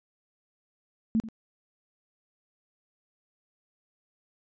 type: tone with echo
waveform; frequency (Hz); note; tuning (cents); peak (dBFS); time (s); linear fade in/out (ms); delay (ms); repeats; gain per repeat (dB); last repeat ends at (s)
sine; 222.8; A3; +22; -21; 1.15-1.2; 0; 87; 1; -15; 1.287
effects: resampled to 16000 Hz